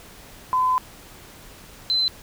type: tone pair in turn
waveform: sine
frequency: 1017 / 4056 Hz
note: C6 / B7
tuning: -50 / +45 cents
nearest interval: 2 octaves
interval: 2395 cents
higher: second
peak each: -17 / -18 dBFS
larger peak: first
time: 0.53-0.78 / 1.9-2.08 s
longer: first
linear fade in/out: 0 ms
effects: pink hiss -45 dBFS RMS until 2.22 s